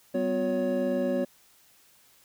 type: tone cluster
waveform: triangle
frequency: 193.4 / 251.2 / 359.7 / 559 Hz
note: G3 / B3 / F#4 / C#5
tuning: -23 / +30 / -49 / +14 cents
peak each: -32 / -27 / -31 / -26 dBFS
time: 0.14-1.25 s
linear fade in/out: 10 ms
effects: white hiss -60 dBFS RMS until 2.24 s